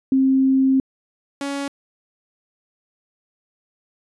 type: tone pair in turn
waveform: sine / sawtooth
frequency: 265.8 / 280.1 Hz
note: C4 / C#4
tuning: +27 / +18 cents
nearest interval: minor second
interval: 91 cents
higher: second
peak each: -13 / -20 dBFS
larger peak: first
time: 0.12-0.8 / 1.41-1.68 s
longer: first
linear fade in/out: 2 ms
effects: resampled to 24000 Hz